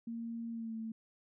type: tone with pitch glide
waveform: sine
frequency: 230.9 to 223.4 Hz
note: A#3 to A3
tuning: -16 to +27 cents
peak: -38 dBFS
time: 0.07-0.92 s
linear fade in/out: 5 ms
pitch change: -57 cents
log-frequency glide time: 0.51-0.75 s
effects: none